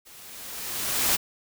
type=noise with level ramp; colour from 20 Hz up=white; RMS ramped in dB=-49 to -21 dBFS; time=0.05-1.17 s; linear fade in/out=20 ms; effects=none